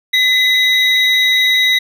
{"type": "tone pair together", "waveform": "triangle", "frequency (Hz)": [2022, 3817], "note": ["B6", "A#7"], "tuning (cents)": [40, 40], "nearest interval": "major seventh", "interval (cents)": 1100, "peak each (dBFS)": -11, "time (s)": [0.13, 1.79], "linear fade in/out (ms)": 10, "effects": []}